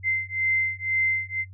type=beating tone pair; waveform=sine; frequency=2077 / 2079 Hz; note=C7 / C7; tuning=-13 / -12 cents; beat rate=2 Hz; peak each=-26 dBFS; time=0.03-1.45 s; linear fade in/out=50 ms; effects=noise-tail reverb RT60 0.1 s tail -20 dB re dry + added 94 Hz sine -41 dBFS peak until 1.53 s